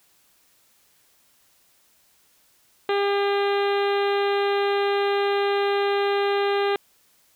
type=harmonic tone; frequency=401.8 Hz; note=G4; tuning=43 cents sharp; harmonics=1 / 2 / 3 / 4 / 5 / 6 / 7 / 8 / 9 / 10; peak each=-21 / -27 / -31 / -33 / -35 / -37 / -38 / -39 / -40 / -41 dBFS; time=2.89-6.76 s; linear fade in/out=2 ms; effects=white hiss -61 dBFS RMS until 7.35 s